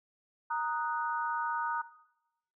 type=chord; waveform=sine; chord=D# minor; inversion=second; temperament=equal; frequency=932.3 / 1244.5 / 1480 Hz; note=A#5 / D#6 / F#6; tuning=0 / 0 / 0 cents; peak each=-32 / -36 / -38 dBFS; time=0.5-1.82 s; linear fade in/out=10 ms; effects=noise-tail reverb RT60 0.9 s tail -17 dB re dry

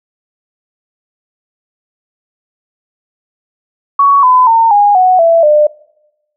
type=tone with pitch steps; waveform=sine; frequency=1120 / 1009.4 / 909.7 / 819.9 / 738.9 / 666 / 600.2 Hz; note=C#6 / B5 / A#5 / G#5 / F#5 / E5 / D5; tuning=+18 / +38 / -43 / -22 / -3 / +18 / +38 cents; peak=-4 dBFS; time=3.99-5.67 s; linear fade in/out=5 ms; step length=240 ms; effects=noise-tail reverb RT60 0.9 s tail -23 dB re dry

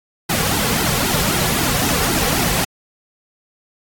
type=noise with flanger; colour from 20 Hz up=pink; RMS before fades=-18 dBFS; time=0.29-2.65 s; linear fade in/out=10 ms; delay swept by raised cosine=1.7 to 3.3 ms; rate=3.8 Hz; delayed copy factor=-0.85; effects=AAC 64 kbps

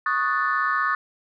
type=chord; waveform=sine; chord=D# half-diminished seventh; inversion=third; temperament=equal; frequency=1108.7 / 1244.5 / 1480 / 1760 Hz; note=C#6 / D#6 / F#6 / A6; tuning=0 / 0 / 0 / 0 cents; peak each=-25 / -24 / -27 / -25 dBFS; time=0.06-0.95 s; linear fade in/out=2 ms; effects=tanh soft clip ceiling -12 dBFS

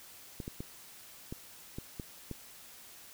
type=clicks; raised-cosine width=3 ms; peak=-26 dBFS; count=7; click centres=0.402 / 0.479 / 0.605 / 1.325 / 1.785 / 1.998 / 2.313 s; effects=white hiss -53 dBFS RMS until 3.13 s

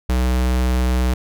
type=tone; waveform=square; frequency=62.7 Hz; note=B1; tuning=27 cents sharp; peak=-16 dBFS; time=0.09-1.14 s; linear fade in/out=5 ms; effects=none

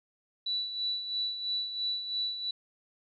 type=tone with tremolo; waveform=sine; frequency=3951 Hz; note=B7; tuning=in tune; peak=-28 dBFS; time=0.46-2.51 s; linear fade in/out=5 ms; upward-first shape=sine; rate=3 Hz; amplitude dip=60%; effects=none

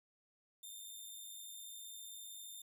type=tone with amplitude modulation; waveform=10% pulse; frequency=3611 Hz; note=A7; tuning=44 cents sharp; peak=-39 dBFS; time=0.63-2.62 s; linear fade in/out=5 ms; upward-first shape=sine; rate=99.8 Hz; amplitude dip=40%; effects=none

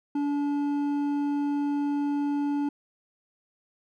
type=tone with hard clipping; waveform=triangle; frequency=287.7 Hz; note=D4; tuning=36 cents flat; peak=-26 dBFS; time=0.15-2.69 s; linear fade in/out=5 ms; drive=10 dB; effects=none

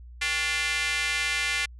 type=tone with high-pass filter; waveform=square; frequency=159 Hz; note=D#3; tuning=38 cents sharp; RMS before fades=-27 dBFS; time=0.21-1.66 s; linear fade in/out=10 ms; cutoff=2100 Hz; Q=2.5; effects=added 60 Hz sine -42 dBFS peak until 1.79 s + resampled to 24000 Hz

